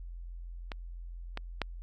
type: clicks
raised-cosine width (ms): 0.3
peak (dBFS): -22 / -20 / -14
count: 3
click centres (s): 0.718 / 1.374 / 1.617
effects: added 43 Hz sine -40 dBFS peak until 1.82 s + AAC 48 kbps